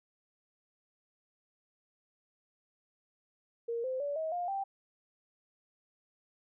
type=tone with pitch steps; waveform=sine; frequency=466.2 / 517.3 / 574 / 636.8 / 706.6 / 784.1 Hz; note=A#4 / C5 / D5 / D#5 / F5 / G5; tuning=0 / -20 / -40 / +40 / +20 / 0 cents; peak=-32 dBFS; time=3.68-4.64 s; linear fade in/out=10 ms; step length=160 ms; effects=none